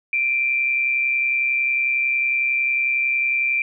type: tone pair together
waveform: sine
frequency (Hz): 2358 / 2489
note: D7 / D#7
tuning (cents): +6 / 0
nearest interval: minor second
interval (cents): 94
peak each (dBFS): -18 / -27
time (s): 0.13-3.62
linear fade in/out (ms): 2
effects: none